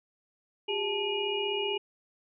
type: tone cluster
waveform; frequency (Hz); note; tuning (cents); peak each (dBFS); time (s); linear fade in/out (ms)
sine; 371.3 / 407 / 874 / 2432 / 2880; F#4 / G#4 / A5 / D#7 / F#7; +6 / -35 / -12 / -40 / -47; -39 / -31 / -38 / -38 / -33; 0.68-1.78; 10
effects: none